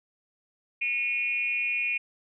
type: tone with frequency modulation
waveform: sine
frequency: 2445 Hz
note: D#7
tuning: 31 cents flat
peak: -25 dBFS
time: 0.81-1.98 s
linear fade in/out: 10 ms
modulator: 261 Hz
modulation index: 0.63
effects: none